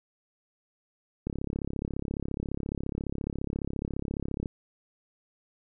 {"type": "click train", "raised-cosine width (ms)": 3, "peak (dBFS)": -19, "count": 111, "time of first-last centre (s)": [1.27, 4.458], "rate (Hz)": 34.5, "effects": []}